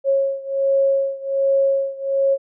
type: beating tone pair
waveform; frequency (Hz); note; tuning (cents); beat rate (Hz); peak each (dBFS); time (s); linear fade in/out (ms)
sine; 546 / 547.3; C#5 / C#5; -26 / -22; 1.3; -18 / -20; 0.04-2.38; 50
effects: none